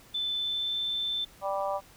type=tone with pitch glide; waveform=sine; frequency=3520 to 3542 Hz; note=A7 to A7; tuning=0 to +11 cents; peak=-28 dBFS; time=0.14-1.25 s; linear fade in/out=10 ms; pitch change=+11 cents; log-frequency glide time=0.37-0.76 s
type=harmonic tone; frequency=196 Hz; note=G3; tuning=in tune; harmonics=3 / 4 / 5 / 6; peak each=-31 / -33 / -35 / -37 dBFS; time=1.41-1.81 s; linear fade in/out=50 ms
effects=pink hiss -55 dBFS RMS until 1.96 s